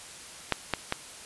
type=clicks; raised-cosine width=0.3 ms; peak=-7 / -9 / -10 dBFS; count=3; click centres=0.523 / 0.737 / 0.924 s; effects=white hiss -45 dBFS RMS until 1.25 s + resampled to 24000 Hz